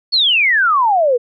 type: exponential sweep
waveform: sine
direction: down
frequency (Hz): 4500 to 462.8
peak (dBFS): -10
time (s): 0.12-1.18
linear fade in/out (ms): 20
effects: none